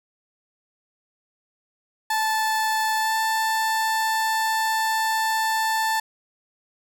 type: tone with pitch glide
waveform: 30% pulse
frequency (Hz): 876 to 884.6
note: A5 to A5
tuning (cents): -8 to +9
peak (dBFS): -18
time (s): 2.1-6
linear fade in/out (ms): 5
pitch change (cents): +17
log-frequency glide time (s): 2.99-3.14
effects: 8-bit